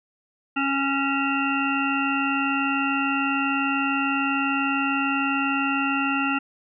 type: harmonic tone with a mistuned harmonic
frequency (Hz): 275.3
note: C#4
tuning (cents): -12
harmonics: 1 / 3 / 5 / 7 / 9 / 10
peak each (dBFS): -25 / -30 / -26 / -35 / -34 / -28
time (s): 0.56-6.39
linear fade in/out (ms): 10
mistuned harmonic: 9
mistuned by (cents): +62
effects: none